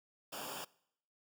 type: noise with comb filter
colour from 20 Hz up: pink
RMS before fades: -44 dBFS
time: 0.32-0.65 s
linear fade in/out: 10 ms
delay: 0.49 ms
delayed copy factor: -0.8
effects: noise-tail reverb RT60 0.7 s tail -23 dB re dry + high-pass 150 Hz 12 dB/octave